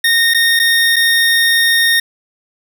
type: tone with dropouts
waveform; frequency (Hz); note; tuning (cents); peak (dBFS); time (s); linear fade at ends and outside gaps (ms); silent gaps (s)
25% pulse; 1846; A#6; -17; -6; 0.04-2; 5; 0.338-0.345 / 0.593-0.597 / 0.96-0.964
effects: none